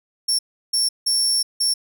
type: tone bursts at uneven times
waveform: 30% pulse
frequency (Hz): 5460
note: F8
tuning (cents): -40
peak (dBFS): -13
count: 4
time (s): 0.28-0.39 / 0.73-0.89 / 1.06-1.43 / 1.6-1.74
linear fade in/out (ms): 10
effects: none